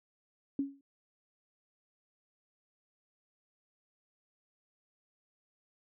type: tone with exponential decay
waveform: sine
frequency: 277.2 Hz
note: C#4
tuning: in tune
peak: -26 dBFS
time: 0.59-0.81 s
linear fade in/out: 2 ms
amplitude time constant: 47 ms
effects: none